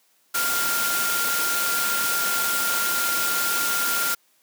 sine tone in noise, 1396.9 Hz, F6, in tune, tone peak -25 dBFS, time 0.34-4.15 s, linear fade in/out 10 ms, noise white, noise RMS -25 dBFS, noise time 0.34-4.15 s, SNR -3 dB, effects white hiss -63 dBFS RMS until 4.42 s + high-pass 200 Hz 12 dB/octave

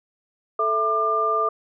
sine tone cluster, 439 / 661 / 1197 Hz, A4 / E5 / D6, -4 / +5 / +33 cents, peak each -26 / -27 / -20 dBFS, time 0.59-1.49 s, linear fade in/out 5 ms, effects none

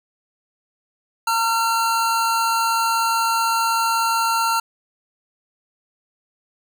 square tone pair together, 913 / 1368 Hz, A#5 / F6, -36 / -36 cents, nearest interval perfect fifth, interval 700 cents, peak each -21 dBFS, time 1.27-4.6 s, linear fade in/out 5 ms, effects none

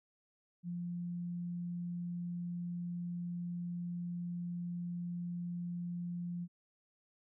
sine tone, 174.4 Hz, F3, 2 cents flat, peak -37 dBFS, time 0.63-6.48 s, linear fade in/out 50 ms, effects none

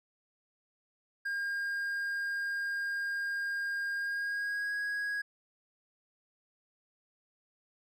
triangle tone with pitch glide, 1613 to 1653.6 Hz, G6 to G#6, +49 to -8 cents, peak -30 dBFS, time 1.25-5.22 s, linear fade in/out 10 ms, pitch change +43 cents, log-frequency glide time 3.95-4.75 s, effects none

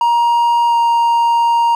triangle tone with pitch glide, 943 to 935.4 Hz, A#5 to A#5, +20 to +6 cents, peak -8 dBFS, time 0.01-1.75 s, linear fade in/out 2 ms, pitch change -14 cents, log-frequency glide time 0.68-0.75 s, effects none

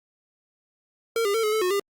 square tone with pitch steps, 457.9 / 403.2 / 451.3 / 426.4 / 436.7 / 363.9 / 400.7 Hz, A#4 / G4 / A4 / G#4 / A4 / F#4 / G4, -31 / +49 / +44 / +46 / -13 / -29 / +38 cents, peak -22 dBFS, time 1.16-1.797 s, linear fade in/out 2 ms, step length 91 ms, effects Opus 48 kbps

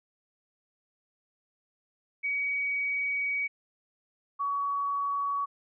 sine tone pair in turn, 2261 / 1128 Hz, C#7 / C#6, +34 / +30 cents, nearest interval octave, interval 1204 cents, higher first, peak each -27 dBFS, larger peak neither, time 2.23-3.48 / 4.39-5.46 s, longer first, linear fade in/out 20 ms, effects none

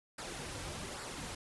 pink noise with flanger, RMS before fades -43 dBFS, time 0.18-1.35 s, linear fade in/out 5 ms, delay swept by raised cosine 0.31 to 4.81 ms, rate 1.2 Hz, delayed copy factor -0.55, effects resampled to 24000 Hz

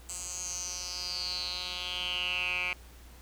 10% pulse tone with band-pass filter sweep, 180.1 Hz, F#3, 46 cents flat, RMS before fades -35 dBFS, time 0.09-2.73 s, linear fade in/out 2 ms, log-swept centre 7700 to 2300 Hz, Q 7.2, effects added 60 Hz sine -50 dBFS peak until 3.21 s + pink hiss -56 dBFS RMS until 3.21 s

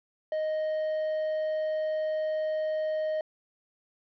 triangle tone, 622.3 Hz, D#5, in tune, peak -25 dBFS, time 0.32-3.21 s, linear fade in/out 2 ms, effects resampled to 11025 Hz + 10-bit

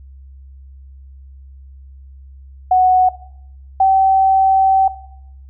sine tone pair in turn, 740 / 769 Hz, F#5 / G5, 0 / -33 cents, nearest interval minor second, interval 67 cents, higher second, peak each -8 dBFS, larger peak neither, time 2.71-3.09 / 3.8-4.88 s, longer second, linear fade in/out 5 ms, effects noise-tail reverb RT60 0.7 s tail -17 dB re dry + added 67 Hz sine -36 dBFS peak until 5.49 s

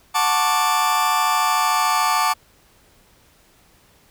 40% pulse chord, D major seventh, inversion first, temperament just, 734.2 / 881 / 1101.2 / 1174.7 Hz, F#5 / A5 / C#6 / D6, -14 / +2 / -12 / 0 cents, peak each -24 / -20 / -25 / -19 dBFS, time 0.14-2.34 s, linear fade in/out 20 ms, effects pink hiss -55 dBFS RMS until 4.1 s

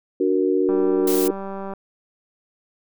sine chord, D augmented, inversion none, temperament equal, 293.7 / 370 / 466.2 Hz, D4 / F#4 / A#4, 0 / 0 / 0 cents, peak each -22 / -19 / -23 dBFS, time 0.2-1.31 s, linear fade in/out 5 ms
click train, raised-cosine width 1 ms, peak -19 dBFS, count 205, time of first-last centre 0.69-1.736 s, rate 195 Hz
blue noise, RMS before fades -27 dBFS, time 1.07-1.28 s, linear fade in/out 5 ms
effects none

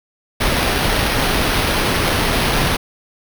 pink noise with sample-and-hold, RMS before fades -17 dBFS, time 0.4-2.77 s, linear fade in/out 10 ms, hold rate 7350 Hz, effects none

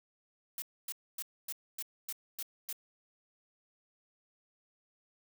blue noise bursts, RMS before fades -39 dBFS, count 8, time 0.58-2.728 s, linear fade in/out 2 ms, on 41 ms, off 260 ms, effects none

